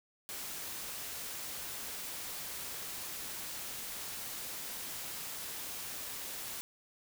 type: noise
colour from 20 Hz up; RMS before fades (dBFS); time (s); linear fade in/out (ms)
white; -42; 0.29-6.61; 0
effects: none